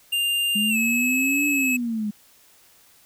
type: tone with pitch glide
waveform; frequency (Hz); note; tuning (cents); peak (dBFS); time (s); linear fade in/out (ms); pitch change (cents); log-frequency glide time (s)
square; 2800 to 2582; F7 to E7; +4 to -37; -21; 0.12-1.77; 10; -141; 0.69-0.77
type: exponential two-way sweep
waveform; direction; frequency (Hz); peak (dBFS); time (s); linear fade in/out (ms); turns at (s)
sine; up then down; 205 to 291.8 to 205; -23; 0.55-2.11; 10; 1.47
effects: white hiss -55 dBFS RMS until 3.05 s